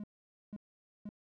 triangle tone bursts, 207.9 Hz, G#3, 2 cents sharp, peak -38 dBFS, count 3, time 0-1.091 s, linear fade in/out 2 ms, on 37 ms, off 490 ms, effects none

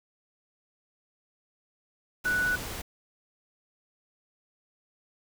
sine tone in noise, 1480 Hz, F#6, in tune, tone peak -24 dBFS, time 2.25-2.56 s, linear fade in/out 10 ms, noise pink, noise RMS -37 dBFS, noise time 2.24-2.82 s, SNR +10 dB, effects none

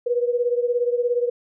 sine beating tone pair, 480 / 497 Hz, B4 / B4, -49 / +11 cents, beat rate 17 Hz, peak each -20 / -24 dBFS, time 0.06-1.3 s, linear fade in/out 10 ms, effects none

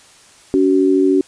sine tone pair together, 283.2 / 376.4 Hz, C#4 / F#4, +37 / +30 cents, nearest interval perfect fourth, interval 493 cents, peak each -13 dBFS, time 0.54-1.21 s, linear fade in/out 0 ms, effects white hiss -46 dBFS RMS until 1.27 s + resampled to 22050 Hz

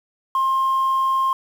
sine tone, 1062 Hz, C6, 25 cents sharp, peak -15 dBFS, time 0.35-1.33 s, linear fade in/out 2 ms, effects tanh soft clip ceiling -13 dBFS + 7-bit

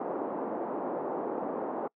pink band-pass noise, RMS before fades -34 dBFS, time 0-1.88 s, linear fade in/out 5 ms, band 270 to 940 Hz, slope 24 dB/octave, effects noise-tail reverb RT60 0.1 s tail -26 dB re dry

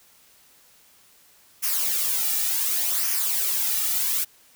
blue noise with flanger, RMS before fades -24 dBFS, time 1.62-4.25 s, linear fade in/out 20 ms, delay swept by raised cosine 0.25 to 1.95 ms, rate 0.68 Hz, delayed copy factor -0.6, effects white hiss -56 dBFS RMS until 4.55 s

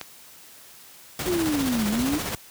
click, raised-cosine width 0.2 ms, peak -14 dBFS, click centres 0.013 s
pink noise with tremolo, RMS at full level -28 dBFS, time 1.19-2.35 s, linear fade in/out 2 ms, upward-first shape square, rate 15 Hz, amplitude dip 35%
sine linear two-way sweep, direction down then up, 370 to 201.6 to 309.9 Hz, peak -22 dBFS, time 1.26-2.19 s, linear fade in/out 20 ms, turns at 1.88 s
effects white hiss -48 dBFS RMS until 2.5 s + high-pass 60 Hz 12 dB/octave

